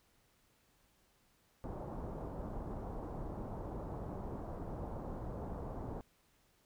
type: low-pass noise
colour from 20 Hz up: pink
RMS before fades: -43 dBFS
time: 1.64-6.01 s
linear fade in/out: 0 ms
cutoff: 950 Hz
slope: 24 dB/octave
effects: pink hiss -72 dBFS RMS until 6.65 s